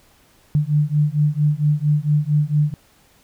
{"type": "beating tone pair", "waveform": "sine", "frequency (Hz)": [146.9, 151.3], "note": ["D3", "D#3"], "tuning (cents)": [1, -48], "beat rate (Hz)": 4.4, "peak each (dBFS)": -18, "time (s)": [0.55, 2.74], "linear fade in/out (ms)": 0, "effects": ["pink hiss -55 dBFS RMS until 3.23 s"]}